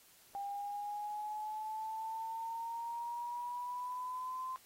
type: exponential sweep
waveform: sine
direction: up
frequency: 798 to 1037 Hz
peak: -38 dBFS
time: 0.35-4.56 s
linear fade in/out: 0 ms
effects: white hiss -63 dBFS RMS until 4.65 s + AAC 48 kbps